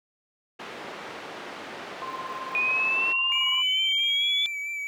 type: band-pass noise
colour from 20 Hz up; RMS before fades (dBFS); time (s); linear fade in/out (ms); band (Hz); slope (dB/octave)
pink; -39; 0.59-3.13; 10; 350 to 2800; 12
type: tone with tremolo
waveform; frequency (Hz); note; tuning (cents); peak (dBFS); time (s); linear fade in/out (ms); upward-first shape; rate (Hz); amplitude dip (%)
sine; 1046.5; C6; 0; -31; 2.02-3.62; 0; square; 18; 55
type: exponential sweep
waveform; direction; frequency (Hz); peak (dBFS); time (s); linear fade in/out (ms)
sine; up; 2459 to 3479; -22; 2.55-4.46; 0
type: tone with vibrato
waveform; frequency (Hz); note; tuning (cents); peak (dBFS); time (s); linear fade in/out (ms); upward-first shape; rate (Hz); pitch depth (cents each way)
triangle; 2309; D7; -30; -28; 3.32-4.87; 0; sine; 4.5; 28
effects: none